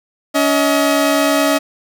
sawtooth tone pair together, 282.9 / 635 Hz, C#4 / D#5, +35 / +35 cents, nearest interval octave + major second, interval 1400 cents, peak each -11 dBFS, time 0.34-1.59 s, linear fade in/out 20 ms, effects none

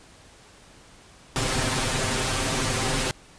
pink noise with comb filter, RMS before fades -25 dBFS, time 1.36-3.11 s, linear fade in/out 0 ms, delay 7.7 ms, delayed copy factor +0.95, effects pink hiss -51 dBFS RMS until 3.38 s + resampled to 22050 Hz

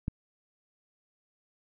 click, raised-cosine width 5 ms, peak -18 dBFS, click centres 0.081 s, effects none

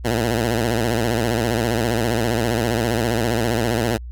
10% pulse tone with vibrato, 115.7 Hz, A#2, 13 cents flat, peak -10 dBFS, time 0.04-3.98 s, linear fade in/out 20 ms, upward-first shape sine, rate 15 Hz, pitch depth 110 cents each way, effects added 60 Hz sine -30 dBFS peak until 4.11 s

